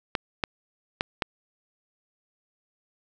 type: clicks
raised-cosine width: 0.3 ms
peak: -8 dBFS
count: 4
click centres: 0.152 / 0.438 / 1.009 / 1.222 s
effects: none